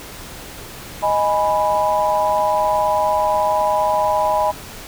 sine chord, G# minor, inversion second, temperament equal, 622.3 / 830.6 / 987.8 Hz, D#5 / G#5 / B5, 0 / 0 / 0 cents, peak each -19 dBFS, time 1.02-4.52 s, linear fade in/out 20 ms, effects pink hiss -35 dBFS RMS until 4.87 s

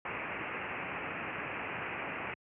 white low-pass noise, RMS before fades -39 dBFS, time 0.05-2.34 s, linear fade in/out 2 ms, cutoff 2700 Hz, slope 96 dB/octave, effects high-pass 100 Hz 12 dB/octave

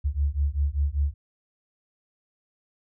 sine beating tone pair, 69.2 / 74.3 Hz, C#2 / D2, -2 / +21 cents, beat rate 5.1 Hz, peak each -25 dBFS, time 0.04-1.14 s, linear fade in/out 20 ms, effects none

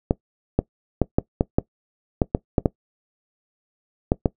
clicks, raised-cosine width 2 ms, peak -3 dBFS, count 12, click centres 0.109 / 0.59 / 1.017 / 1.185 / 1.409 / 1.585 / 2.218 / 2.349 / 2.582 / 2.658 / 4.119 / 4.258 s, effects noise-tail reverb RT60 0.1 s tail -20 dB re dry

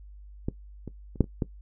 clicks, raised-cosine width 3 ms, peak -15 / -23 / -29 / -6 / -26 / -13 dBFS, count 6, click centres 0.485 / 0.877 / 1.158 / 1.207 / 1.242 / 1.422 s, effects noise-tail reverb RT60 0.1 s tail -17 dB re dry + added 50 Hz sine -44 dBFS peak until 1.61 s

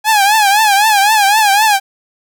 sawtooth tone with vibrato, 832 Hz, G#5, 3 cents sharp, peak -4 dBFS, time 0.04-1.8 s, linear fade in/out 50 ms, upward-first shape triangle, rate 3.9 Hz, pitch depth 130 cents each way, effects none

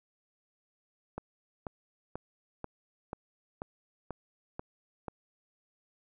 click train, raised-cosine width 1 ms, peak -23 dBFS, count 9, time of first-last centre 1.18-5.082 s, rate 2.05 Hz, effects none

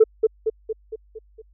sine tone with echo, 440 Hz, A4, in tune, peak -7 dBFS, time 0-0.04 s, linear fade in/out 10 ms, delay 230 ms, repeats 6, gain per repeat -5 dB, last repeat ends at 1.42 s, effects tanh soft clip ceiling -5 dBFS + added 50 Hz sine -52 dBFS peak until 1.53 s

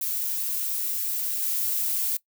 violet noise with level steps, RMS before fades -28 / -26 dBFS, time 0.01-2.17 s, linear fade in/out 5 ms, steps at 1.42 s, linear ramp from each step 5 ms, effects noise-tail reverb RT60 0.1 s tail -20 dB re dry

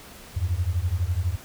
sine beating tone pair, 82.41 / 94.41 Hz, E2 / F#2, 0 / +35 cents, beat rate 12 Hz, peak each -25 / -25 dBFS, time 0.36-1.36 s, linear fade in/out 10 ms, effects pink hiss -45 dBFS RMS until 1.44 s

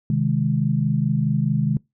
sine chord, Ab major, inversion first, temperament equal, 130.81 / 155.56 / 207.7 Hz, C3 / Eb3 / Ab3, 0 / 0 / 0 cents, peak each -22 / -21 / -23 dBFS, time 0.1-1.77 s, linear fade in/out 2 ms, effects noise-tail reverb RT60 0.2 s tail -24 dB re dry

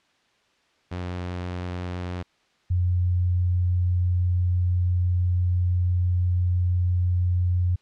sawtooth / sine tone pair in turn, 89.4 / 89.4 Hz, F2 / F2, +41 / +41 cents, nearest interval unison, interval 0 cents, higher neither, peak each -25 / -19 dBFS, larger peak second, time 0.91-2.23 / 2.7-7.76 s, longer second, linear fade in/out 10 ms, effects white hiss -64 dBFS RMS until 7.81 s + low-pass 4000 Hz 12 dB/octave

